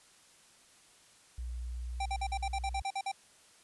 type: tone with pitch glide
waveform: sine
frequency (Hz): 60.4 to 60.82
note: B1 to B1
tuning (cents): -38 to -26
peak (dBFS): -36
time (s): 1.38-2.82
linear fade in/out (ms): 5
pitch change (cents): +12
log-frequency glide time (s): 1.52-2.4
type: tone bursts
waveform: square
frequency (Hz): 784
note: G5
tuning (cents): 0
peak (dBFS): -33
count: 11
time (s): 2-3.117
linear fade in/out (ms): 5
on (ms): 57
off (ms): 49
effects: white hiss -61 dBFS RMS until 3.63 s + resampled to 24000 Hz